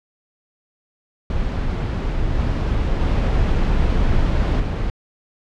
brown noise with level steps, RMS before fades -21 / -19 / -17 / -21 dBFS, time 1.3-4.9 s, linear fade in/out 2 ms, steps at 2.35 / 3.01 / 4.6 s, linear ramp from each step 2 ms, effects low-pass 4000 Hz 12 dB/octave

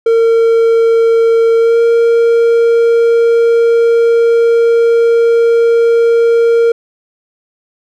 triangle tone with pitch glide, 457.3 to 464.2 Hz, A#4 to A#4, -33 to -7 cents, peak -4 dBFS, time 0.06-6.72 s, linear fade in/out 5 ms, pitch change +26 cents, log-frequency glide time 1.58-1.79 s, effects none

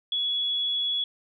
sine tone, 3377 Hz, G#7, 28 cents sharp, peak -24 dBFS, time 0.12-1.04 s, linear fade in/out 2 ms, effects none

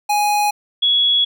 square / sine tone pair in turn, 830.6 / 3360 Hz, G#5 / G#7, 0 / +19 cents, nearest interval 2 octaves, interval 2419 cents, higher second, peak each -15 / -12 dBFS, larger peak second, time 0.09-0.51 / 0.82-1.25 s, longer second, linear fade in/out 10 ms, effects none

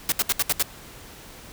white noise bursts, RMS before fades -21 dBFS, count 6, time 0.09-0.626 s, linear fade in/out 2 ms, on 31 ms, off 70 ms, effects pink hiss -44 dBFS RMS until 1.52 s

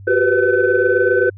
sine tone cluster, 365.9 / 393.7 / 487 / 506 / 1517 Hz, F#4 / G4 / B4 / B4 / F#6, -19 / +8 / -24 / +42 / +43 cents, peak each -18 dBFS, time 0.07-1.3 s, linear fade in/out 10 ms, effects tanh soft clip ceiling -1 dBFS + added 98 Hz sine -34 dBFS peak until 1.37 s

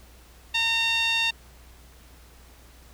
sawtooth tone with band-pass filter, 914 Hz, A#5, 34 cents flat, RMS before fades -24 dBFS, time 0.54-1.31 s, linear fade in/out 10 ms, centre 3200 Hz, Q 5.3, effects added 60 Hz sine -50 dBFS peak until 2.93 s + pink hiss -54 dBFS RMS until 2.93 s

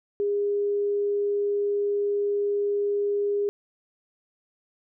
sine tone, 407.5 Hz, G#4, 33 cents flat, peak -22 dBFS, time 0.2-3.49 s, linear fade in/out 0 ms, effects none

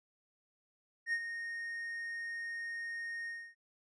triangle tone with ADSR envelope, 1853 Hz, A#6, 11 cents flat, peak -28 dBFS, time 1.06-3.55 s, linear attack 68 ms, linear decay 61 ms, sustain -9 dB, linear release 280 ms, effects noise-tail reverb RT60 0.2 s tail -24 dB re dry + resampled to 22050 Hz

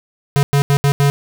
square tone bursts at uneven times, 141.6 Hz, C#3, 37 cents sharp, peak -11 dBFS, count 5, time 0.36-0.43 / 0.53-0.62 / 0.7-0.77 / 0.84-0.92 / 1-1.1 s, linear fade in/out 0 ms, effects 8-bit

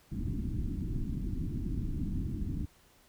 pink low-pass noise, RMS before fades -34 dBFS, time 0.11-2.66 s, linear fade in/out 20 ms, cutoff 310 Hz, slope 48 dB/octave, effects pink hiss -63 dBFS RMS until 3.08 s

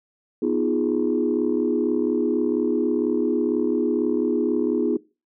sine chord, F half-diminished seventh, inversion second, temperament equal, 246.9 / 311.1 / 349.2 / 415.3 Hz, Cb4 / Eb4 / F4 / Ab4, 0 / 0 / 0 / 0 cents, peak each -24 dBFS, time 0.42-4.97 s, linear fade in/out 5 ms, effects noise-tail reverb RT60 0.3 s tail -21 dB re dry + tanh soft clip ceiling -11 dBFS

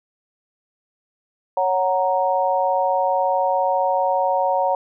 sine chord, F# major, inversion second, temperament equal, 554.4 / 740 / 932.3 Hz, C#5 / F#5 / A#5, 0 / 0 / 0 cents, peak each -21 dBFS, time 1.57-4.75 s, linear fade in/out 2 ms, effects none

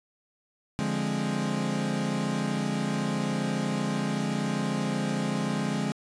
40% pulse chord, D half-diminished seventh, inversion none, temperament equal, 146.83 / 174.61 / 207.7 / 261.6 Hz, D3 / F3 / Ab3 / C4, 0 / 0 / 0 / 0 cents, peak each -32 / -33 / -29 / -33 dBFS, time 0.79-5.92 s, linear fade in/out 0 ms, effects resampled to 22050 Hz

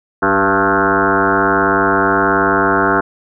sine tone with frequency modulation, 880 Hz, A5, in tune, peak -10 dBFS, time 0.22-3.01 s, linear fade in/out 10 ms, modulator 98.7 Hz, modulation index 6.7, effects none

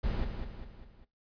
brown noise with echo, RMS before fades -31 dBFS, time 0.03-0.25 s, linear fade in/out 10 ms, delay 200 ms, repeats 4, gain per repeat -6 dB, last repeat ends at 1.05 s, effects noise-tail reverb RT60 0.2 s tail -17 dB re dry + resampled to 11025 Hz

